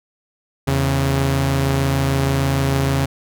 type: tone pair together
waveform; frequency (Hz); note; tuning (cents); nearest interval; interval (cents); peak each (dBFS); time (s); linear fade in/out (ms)
sawtooth; 81.5 / 136.47; E2 / C#3; -19 / -27; major sixth; 892; -18 / -13; 0.67-3.06; 10
effects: none